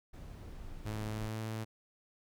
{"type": "noise", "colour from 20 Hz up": "brown", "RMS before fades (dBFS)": -46, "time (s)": [0.13, 1.29], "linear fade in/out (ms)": 10}
{"type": "tone with pitch glide", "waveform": "sawtooth", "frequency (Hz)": [107.4, 110.48], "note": ["A2", "A2"], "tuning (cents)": [-41, 8], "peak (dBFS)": -33, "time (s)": [0.85, 1.65], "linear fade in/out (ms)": 20, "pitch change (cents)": 49, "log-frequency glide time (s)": [1.08, 1.39]}
{"effects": []}